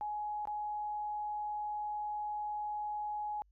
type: tone with dropouts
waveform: sine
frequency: 839 Hz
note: G#5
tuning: 17 cents sharp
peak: -35 dBFS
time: 0.01-3.42 s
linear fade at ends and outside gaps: 0 ms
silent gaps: 0.454-0.473 s
effects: added 50 Hz sine -64 dBFS peak until 3.51 s